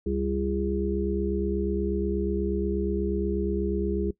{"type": "harmonic tone with a mistuned harmonic", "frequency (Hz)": 68.3, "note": "C#2", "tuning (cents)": -25, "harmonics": [1, 3, 5, 6], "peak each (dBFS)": [-30, -30, -30, -30], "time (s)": [0.06, 4.11], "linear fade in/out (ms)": 5, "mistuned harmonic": 3, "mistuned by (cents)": -98, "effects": ["noise-tail reverb RT60 0.1 s tail -20 dB re dry"]}